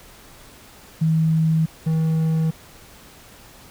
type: tone pair in turn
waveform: sine / triangle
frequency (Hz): 160.1 / 160.1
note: D#3 / D#3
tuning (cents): +50 / +50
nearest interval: unison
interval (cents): 0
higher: neither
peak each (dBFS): -15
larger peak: neither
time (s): 1.01-1.66 / 1.86-2.51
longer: neither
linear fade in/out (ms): 10
effects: pink hiss -46 dBFS RMS until 3.7 s